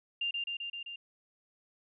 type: tone with echo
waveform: sine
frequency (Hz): 2794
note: F7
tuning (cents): 0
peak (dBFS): -30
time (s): 0.21-0.31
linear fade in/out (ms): 5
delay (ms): 130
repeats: 5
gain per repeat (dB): -2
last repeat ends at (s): 0.96
effects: none